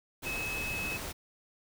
sine tone in noise, 2577 Hz, E7, 40 cents flat, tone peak -34 dBFS, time 0.25-0.98 s, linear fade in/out 20 ms, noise pink, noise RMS -39 dBFS, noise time 0.22-1.13 s, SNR +2 dB, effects none

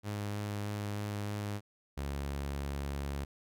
sawtooth tone with vibrato, 103.2 Hz, G#2, 10 cents flat, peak -31 dBFS, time 0.03-1.61 s, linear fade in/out 50 ms, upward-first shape sine, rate 3.2 Hz, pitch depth 13 cents each way
sawtooth tone, 70 Hz, C#2, 18 cents sharp, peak -31 dBFS, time 1.97-3.25 s, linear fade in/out 10 ms
effects none

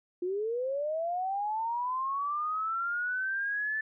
sine linear sweep, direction up, 347.7 to 1760 Hz, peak -29 dBFS, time 0.22-3.81 s, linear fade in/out 5 ms, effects none

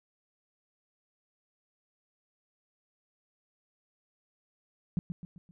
sine tone with echo, 174.61 Hz, F3, in tune, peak -25 dBFS, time 4.97-4.99 s, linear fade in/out 0 ms, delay 130 ms, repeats 4, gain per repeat -7 dB, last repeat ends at 5.51 s, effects none

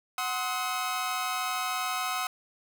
sawtooth chord, C diminished, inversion second, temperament equal with one note detuned, 740 / 1046.5 / 1274.3 Hz, Gb5 / C6 / Eb6, 0 / 0 / +41 cents, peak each -30 / -32 / -28 dBFS, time 0.18-2.27 s, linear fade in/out 2 ms, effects none

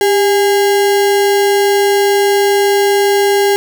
sine tone with sample-and-hold, 398.6 Hz, G4, 29 cents sharp, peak -8 dBFS, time 0.01-3.56 s, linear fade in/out 0 ms, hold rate 1225 Hz, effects none

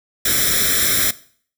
white noise with comb filter, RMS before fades -17 dBFS, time 0.25-1.11 s, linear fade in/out 5 ms, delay 0.54 ms, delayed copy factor +1, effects noise-tail reverb RT60 0.5 s tail -18 dB re dry

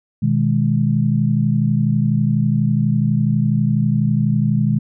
sine chord, G# minor, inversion first, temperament equal, 123.47 / 155.56 / 207.7 Hz, B2 / D#3 / G#3, 0 / 0 / 0 cents, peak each -18 dBFS, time 0.22-4.79 s, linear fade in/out 10 ms, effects none

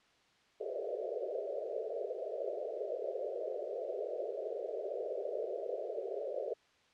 white band-pass noise, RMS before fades -39 dBFS, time 0.6-6.54 s, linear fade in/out 10 ms, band 380 to 650 Hz, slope 96 dB/octave, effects white hiss -68 dBFS RMS until 6.93 s + low-pass 4000 Hz 12 dB/octave

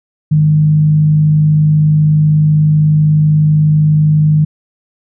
sine tone with frequency modulation, 152.7 Hz, D#3, 32 cents flat, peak -6 dBFS, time 0.31-4.45 s, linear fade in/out 10 ms, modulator 52.1 Hz, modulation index 0.22, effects none

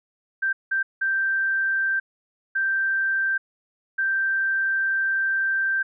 sine tone bursts at uneven times, 1568 Hz, G6, in tune, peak -20 dBFS, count 5, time 0.42-0.53 / 0.71-0.83 / 1.01-2 / 2.55-3.38 / 3.98-5.83 s, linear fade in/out 10 ms, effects none

